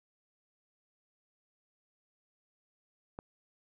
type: click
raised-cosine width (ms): 1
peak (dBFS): -27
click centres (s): 3.189
effects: none